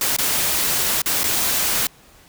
white noise with dropouts, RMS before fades -20 dBFS, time 0.01-1.87 s, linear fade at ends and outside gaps 2 ms, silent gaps 0.165-0.185 / 1.019-1.059 / 1.234-1.24 s, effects pink hiss -50 dBFS RMS until 2.28 s

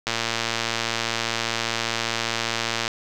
click train, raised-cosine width 0.2 ms, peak -6 dBFS, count 324, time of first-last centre 0.07-2.879 s, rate 115 Hz, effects 8-bit

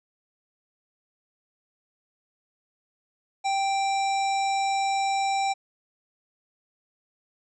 harmonic tone, 784 Hz, G5, in tune, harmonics 1 / 3 / 5 / 7 / 9 / 10, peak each -23 / -33 / -37 / -40 / -42 / -43 dBFS, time 3.44-5.54 s, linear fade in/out 20 ms, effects none

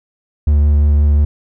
triangle tone with vibrato, 73.42 Hz, D2, in tune, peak -6 dBFS, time 0.47-1.25 s, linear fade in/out 5 ms, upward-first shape triangle, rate 5.7 Hz, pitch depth 17 cents each way, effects none

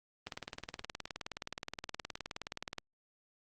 click train, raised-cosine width 0.2 ms, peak -22 dBFS, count 49, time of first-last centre 0.27-2.783 s, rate 19.1 Hz, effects Opus 24 kbps

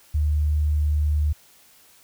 sine tone, 75.1 Hz, D2, 39 cents sharp, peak -18 dBFS, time 0.14-1.33 s, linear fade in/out 10 ms, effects white hiss -54 dBFS RMS until 2.03 s

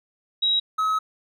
sine / triangle tone pair in turn, 3838 / 1280.8 Hz, A#7 / D#6, +50 / +50 cents, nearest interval octave + perfect fifth, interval 1900 cents, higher first, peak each -18 dBFS, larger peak neither, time 0.42-0.6 / 0.78-0.99 s, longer second, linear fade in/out 10 ms, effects none

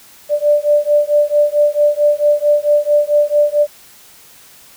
sine beating tone pair, 587.3 / 591.8 Hz, D5 / D5, 0 / +13 cents, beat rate 4.5 Hz, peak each -13 dBFS, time 0.29-3.67 s, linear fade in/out 50 ms, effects white hiss -43 dBFS RMS until 4.76 s

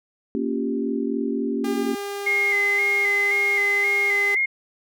sine chord, G half-diminished seventh, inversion first, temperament equal, 233.1 / 277.2 / 349.2 / 392 Hz, Bb3 / Db4 / F4 / G4, 0 / 0 / 0 / 0 cents, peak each -26 / -26 / -32 / -28 dBFS, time 0.35-1.95 s, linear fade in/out 0 ms
sawtooth tone, 402.5 Hz, G4, 46 cents sharp, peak -24 dBFS, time 1.64-4.35 s, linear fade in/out 5 ms
sine tone with vibrato, 2093 Hz, C7, in tune, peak -18 dBFS, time 2.26-4.46 s, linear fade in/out 10 ms, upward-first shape square, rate 1.9 Hz, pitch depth 40 cents each way
effects none

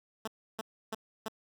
10% pulse tone bursts, 220 Hz, A3, in tune, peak -26 dBFS, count 4, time 0.25-1.284 s, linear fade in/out 5 ms, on 26 ms, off 310 ms, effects none

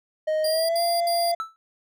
triangle tone with pitch glide, 622.3 to 686.5 Hz, D#5 to F5, 0 to -30 cents, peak -19 dBFS, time 0.27-1.35 s, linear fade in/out 10 ms, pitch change +170 cents, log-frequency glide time 0.45-0.82 s
sawtooth tone bursts, 4792 Hz, D8, 34 cents sharp, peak -24 dBFS, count 3, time 0.44-1.318 s, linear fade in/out 5 ms, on 250 ms, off 64 ms
triangle tone with exponential decay, 1318.5 Hz, E6, in tune, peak -21 dBFS, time 1.4-1.56 s, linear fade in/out 0 ms, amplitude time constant 33 ms
effects none

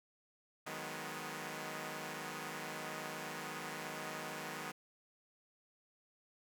5% pulse chord, G# minor seventh, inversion second, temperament equal with one note detuned, 155.56 / 183.93 / 207.7 / 246.9 Hz, D#3 / F#3 / G#3 / B3, 0 / -10 / 0 / 0 cents, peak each -35 / -38 / -37 / -36 dBFS, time 0.66-4.72 s, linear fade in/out 10 ms, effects none

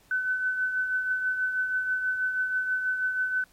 sine tone with tremolo, 1511 Hz, F#6, 36 cents sharp, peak -22 dBFS, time 0.11-3.44 s, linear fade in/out 2 ms, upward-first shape triangle, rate 6.2 Hz, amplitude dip 55%, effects pink hiss -60 dBFS RMS until 3.52 s + MP3 64 kbps

